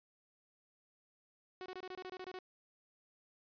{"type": "tone bursts", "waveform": "sawtooth", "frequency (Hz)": 370, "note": "F#4", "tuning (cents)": 0, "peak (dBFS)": -40, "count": 11, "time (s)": [1.61, 2.388], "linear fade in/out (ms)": 0, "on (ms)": 48, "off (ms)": 25, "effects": ["resampled to 11025 Hz"]}